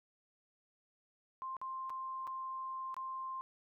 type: tone with dropouts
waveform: sine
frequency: 1051 Hz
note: C6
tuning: 7 cents sharp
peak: -39 dBFS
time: 1.42-3.41 s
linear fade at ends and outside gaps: 0 ms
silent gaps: 1.567-1.615 / 1.896-1.902 / 2.27-2.275 / 2.943-2.966 s
effects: none